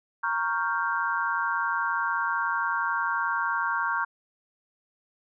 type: chord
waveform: sine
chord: G half-diminished seventh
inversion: first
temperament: equal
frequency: 932.3 / 1108.7 / 1396.9 / 1568 Hz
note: Bb5 / Db6 / F6 / G6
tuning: 0 / 0 / 0 / 0 cents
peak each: -30 dBFS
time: 0.23-4.05 s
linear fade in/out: 10 ms
effects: none